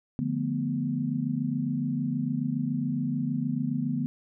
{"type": "chord", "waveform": "sine", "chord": "B half-diminished seventh", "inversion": "first", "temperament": "equal", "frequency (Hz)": [146.83, 174.61, 220, 246.9], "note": ["D3", "F3", "A3", "B3"], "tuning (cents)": [0, 0, 0, 0], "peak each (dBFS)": [-31, -35, -33, -29], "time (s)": [0.19, 4.06], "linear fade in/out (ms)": 0, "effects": []}